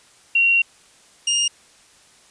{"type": "tone pair in turn", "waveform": ["sine", "25% pulse"], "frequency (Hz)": [2748, 2829], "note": ["F7", "F7"], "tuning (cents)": [-29, 22], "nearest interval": "minor second", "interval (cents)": 51, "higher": "second", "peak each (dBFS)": -13, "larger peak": "neither", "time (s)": [[0.35, 0.62], [1.27, 1.48]], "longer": "first", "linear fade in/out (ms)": 5, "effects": ["white hiss -52 dBFS RMS until 2.3 s", "resampled to 22050 Hz"]}